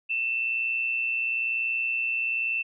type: tone pair together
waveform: sine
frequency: 2559 / 2680 Hz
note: D#7 / E7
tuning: +48 / +28 cents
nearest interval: minor second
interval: 80 cents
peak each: -34 / -25 dBFS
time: 0.09-2.63 s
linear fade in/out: 20 ms
effects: none